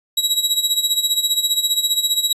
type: tone with tremolo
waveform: sawtooth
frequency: 3864 Hz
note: B7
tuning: 39 cents flat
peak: -10 dBFS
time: 0.17-2.33 s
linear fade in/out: 5 ms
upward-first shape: sine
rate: 15 Hz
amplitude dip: 75%
effects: resampled to 32000 Hz